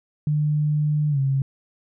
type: tone with pitch glide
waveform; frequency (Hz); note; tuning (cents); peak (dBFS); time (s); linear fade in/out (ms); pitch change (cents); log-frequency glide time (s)
sine; 150 to 135.97; D3 to C#3; +37 to -33; -18; 0.27-1.42; 2; -170; 1.1-1.19
effects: none